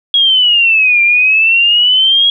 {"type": "exponential two-way sweep", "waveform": "sine", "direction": "down then up", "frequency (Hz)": [3322, 2371, 3322], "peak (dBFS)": -6, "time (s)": [0.14, 2.3], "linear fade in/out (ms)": 2, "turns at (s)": 1.02, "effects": []}